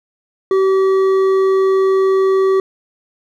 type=tone with hard clipping; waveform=sine; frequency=383.3 Hz; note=G4; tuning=39 cents flat; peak=-12 dBFS; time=0.51-2.6 s; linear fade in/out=2 ms; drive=7 dB; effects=none